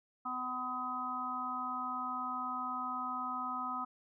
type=harmonic tone; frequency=252 Hz; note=B3; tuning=35 cents sharp; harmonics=1 / 3 / 4 / 5; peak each=-45 / -44 / -42 / -37 dBFS; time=0.25-3.85 s; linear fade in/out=10 ms; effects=none